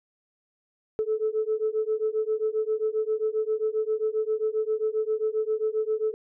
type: beating tone pair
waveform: sine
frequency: 431.3 / 438.8 Hz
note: A4 / A4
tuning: -35 / -5 cents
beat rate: 7.5 Hz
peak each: -26 dBFS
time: 0.99-6.14 s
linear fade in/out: 0 ms
effects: tanh soft clip ceiling -17 dBFS